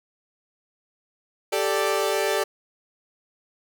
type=chord; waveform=sawtooth; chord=G suspended second; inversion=none; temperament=equal; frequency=392 / 440 / 587.3 Hz; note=G4 / A4 / D5; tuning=0 / 0 / 0 cents; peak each=-22 dBFS; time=1.52-2.44 s; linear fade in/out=10 ms; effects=none